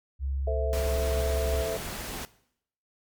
sine tone, 68 Hz, C#2, 33 cents flat, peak -27 dBFS, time 0.19-1.64 s, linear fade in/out 50 ms
sine chord, A minor, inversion none, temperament equal, 440 / 523.3 / 659.3 Hz, A4 / C5 / E5, 0 / 0 / 0 cents, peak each -32 / -35 / -29 dBFS, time 0.47-1.77 s, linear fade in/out 5 ms
pink noise, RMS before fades -36 dBFS, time 0.73-2.25 s, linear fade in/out 0 ms
effects noise-tail reverb RT60 0.7 s tail -19 dB re dry + MP3 96 kbps

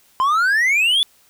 triangle exponential sweep, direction up, 1018 to 3520 Hz, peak -12 dBFS, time 0.2-1.03 s, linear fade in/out 0 ms, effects white hiss -55 dBFS RMS until 1.29 s

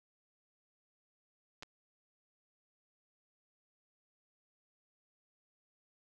clicks, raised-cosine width 0.2 ms, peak -29 dBFS, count 2, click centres 1.625 / 1.632 s, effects none

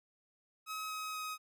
sawtooth tone with pitch steps, 1276 / 1268.7 / 1261.3 Hz, D#6 / D#6 / D#6, +43 / +33 / +23 cents, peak -35 dBFS, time 0.66-1.38 s, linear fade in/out 50 ms, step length 240 ms, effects none

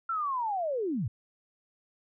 sine linear sweep, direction down, 1372 to 90.7 Hz, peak -28 dBFS, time 0.09-1.08 s, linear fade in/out 5 ms, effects none

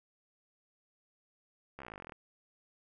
slowing click train, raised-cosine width 0.5 ms, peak -30 dBFS, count 18, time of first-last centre 1.79-2.122 s, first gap 14 ms, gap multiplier 1.04, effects none

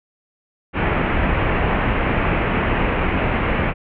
pink low-pass noise, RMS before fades -19 dBFS, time 0.73-3.74 s, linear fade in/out 50 ms, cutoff 2700 Hz, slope 48 dB/octave, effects none

